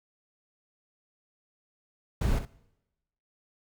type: noise with echo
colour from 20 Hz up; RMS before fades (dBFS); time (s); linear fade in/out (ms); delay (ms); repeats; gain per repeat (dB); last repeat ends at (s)
brown; -26; 2.21-2.39; 5; 63; 1; -10; 2.453
effects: noise-tail reverb RT60 0.9 s tail -21 dB re dry